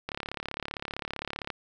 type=click train; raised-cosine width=0.3 ms; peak=-17 dBFS; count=51; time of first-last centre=0.09-1.502 s; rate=35.4 Hz; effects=none